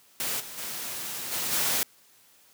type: noise with level steps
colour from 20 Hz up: white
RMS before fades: -30 / -41 / -35 / -30 / -26 dBFS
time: 0.2-1.83 s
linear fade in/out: 0 ms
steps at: 0.39 / 0.57 / 1.31 / 1.51 s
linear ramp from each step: 20 ms
effects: white hiss -59 dBFS RMS until 2.53 s + high-pass 100 Hz 12 dB/octave